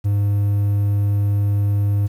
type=tone; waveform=triangle; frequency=101.7 Hz; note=G#2; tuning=36 cents flat; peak=-13 dBFS; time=0.04-2.08 s; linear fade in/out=20 ms; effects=8-bit